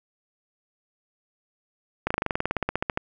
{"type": "slowing click train", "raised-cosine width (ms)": 0.5, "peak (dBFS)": -9, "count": 18, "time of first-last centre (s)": [2.07, 2.974], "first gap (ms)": 35, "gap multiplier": 1.05, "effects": []}